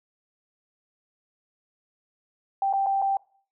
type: tone with dropouts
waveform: sine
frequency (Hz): 784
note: G5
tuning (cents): 0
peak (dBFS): -21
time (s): 2.62-3.17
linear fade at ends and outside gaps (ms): 2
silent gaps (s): 2.728-2.735 / 2.863-2.867 / 3.018-3.022
effects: noise-tail reverb RT60 0.5 s tail -23 dB re dry